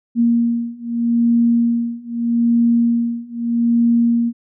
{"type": "beating tone pair", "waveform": "sine", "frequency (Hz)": [234.2, 235], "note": ["A#3", "A#3"], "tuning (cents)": [8, 14], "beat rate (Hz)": 0.8, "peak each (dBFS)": [-17, -16], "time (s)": [0.15, 4.33], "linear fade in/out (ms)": 50, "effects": []}